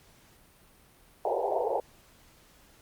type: band-pass noise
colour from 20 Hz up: pink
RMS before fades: -29 dBFS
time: 1.25-1.8 s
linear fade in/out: 2 ms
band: 370 to 910 Hz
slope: 96 dB/octave
effects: pink hiss -59 dBFS RMS until 2.81 s + Opus 48 kbps